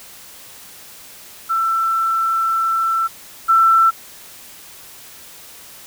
sine tone pair in turn, 1337 / 1337 Hz, E6 / E6, +24 / +24 cents, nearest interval unison, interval 0 cents, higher neither, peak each -15 / -9 dBFS, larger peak second, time 1.49-3.08 / 3.48-3.91 s, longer first, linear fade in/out 20 ms, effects white hiss -40 dBFS RMS until 5.86 s

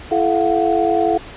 sine tone cluster, 336.3 / 432.3 / 688 / 739 Hz, E4 / A4 / F5 / F#5, +35 / -31 / -26 / -2 cents, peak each -19 dBFS, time 0.11-1.18 s, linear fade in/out 10 ms, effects pink hiss -36 dBFS RMS until 1.36 s + resampled to 8000 Hz

